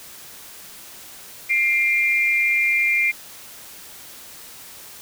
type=tone pair together; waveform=sine; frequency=2102 / 2385 Hz; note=C7 / D7; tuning=+7 / +26 cents; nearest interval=major second; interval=219 cents; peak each=-19 dBFS; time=1.49-3.12 s; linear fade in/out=20 ms; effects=white hiss -41 dBFS RMS until 5.01 s